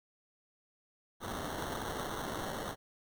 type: noise with sample-and-hold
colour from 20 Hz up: blue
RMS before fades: -39 dBFS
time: 1.2-2.76 s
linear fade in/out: 50 ms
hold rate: 2450 Hz
effects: none

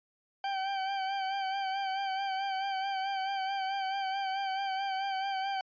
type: tone with vibrato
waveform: 40% pulse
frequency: 776 Hz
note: G5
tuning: 18 cents flat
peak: -30 dBFS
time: 0.44-5.61 s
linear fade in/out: 2 ms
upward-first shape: sine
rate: 4.6 Hz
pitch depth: 38 cents each way
effects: resampled to 11025 Hz

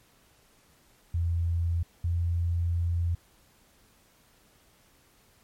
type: tone pair in turn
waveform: sine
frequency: 84.7 / 85.54 Hz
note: E2 / F2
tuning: +48 / -35 cents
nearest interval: unison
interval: 17 cents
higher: second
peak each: -24 dBFS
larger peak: neither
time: 1.14-1.83 / 2.04-3.15 s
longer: second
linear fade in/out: 5 ms
effects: pink hiss -62 dBFS RMS until 5.43 s + MP3 64 kbps

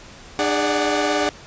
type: tone cluster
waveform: sawtooth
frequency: 300.7 / 409.8 / 584 / 739 Hz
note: D4 / G#4 / D5 / F#5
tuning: +41 / -23 / -10 / -2 cents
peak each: -20 dBFS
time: 0.39-1.29 s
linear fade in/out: 0 ms
effects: pink hiss -42 dBFS RMS until 1.46 s + resampled to 16000 Hz

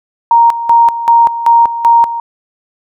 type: tone with tremolo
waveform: sine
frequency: 932.3 Hz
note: A#5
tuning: in tune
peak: -3 dBFS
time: 0.31-2.2 s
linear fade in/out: 2 ms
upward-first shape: square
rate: 2.6 Hz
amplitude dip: 75%
effects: none

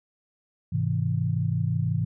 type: chord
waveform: sine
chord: Ab augmented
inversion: none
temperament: just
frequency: 103.83 / 129.78 / 162.23 Hz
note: Ab2 / C3 / E3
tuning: 0 / -14 / -27 cents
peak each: -27 dBFS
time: 0.72-2.05 s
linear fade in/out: 10 ms
effects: none

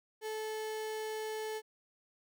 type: tone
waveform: 35% pulse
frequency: 434.7 Hz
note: A4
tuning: 21 cents flat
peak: -35 dBFS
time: 0.21-1.62 s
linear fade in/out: 50 ms
effects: none

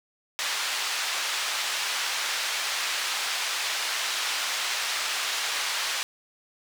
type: band-pass noise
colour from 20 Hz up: white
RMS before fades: -29 dBFS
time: 0.39-6.03 s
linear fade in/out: 0 ms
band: 910 to 4800 Hz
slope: 12 dB/octave
effects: none

